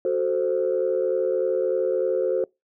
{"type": "chord", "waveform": "sine", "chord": "F# diminished", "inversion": "none", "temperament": "equal", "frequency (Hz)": [370, 440, 523.3], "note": ["F#4", "A4", "C5"], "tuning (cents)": [0, 0, 0], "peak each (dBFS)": [-24, -25, -23], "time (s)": [0.05, 2.44], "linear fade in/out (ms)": 2, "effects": ["noise-tail reverb RT60 0.2 s tail -25 dB re dry", "tanh soft clip ceiling -13 dBFS"]}